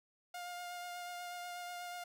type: tone with vibrato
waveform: sawtooth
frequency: 708 Hz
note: F5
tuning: 23 cents sharp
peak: -39 dBFS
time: 0.34-2.04 s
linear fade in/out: 5 ms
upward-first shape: triangle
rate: 8.2 Hz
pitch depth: 18 cents each way
effects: none